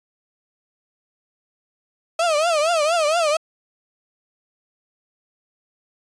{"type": "tone with vibrato", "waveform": "35% pulse", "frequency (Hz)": 640, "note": "D#5", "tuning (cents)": 49, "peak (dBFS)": -15, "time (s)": [2.19, 3.37], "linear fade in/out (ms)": 5, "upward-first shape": "triangle", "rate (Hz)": 4.3, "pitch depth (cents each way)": 180, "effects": ["resampled to 22050 Hz"]}